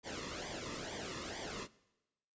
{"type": "noise with flanger", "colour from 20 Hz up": "pink", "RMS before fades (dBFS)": -43, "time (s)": [0.03, 1.68], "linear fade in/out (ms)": 50, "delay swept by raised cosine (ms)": [0.73, 1.33], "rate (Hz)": 2.2, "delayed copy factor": -0.75, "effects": ["noise-tail reverb RT60 1.0 s tail -21 dB re dry", "resampled to 16000 Hz"]}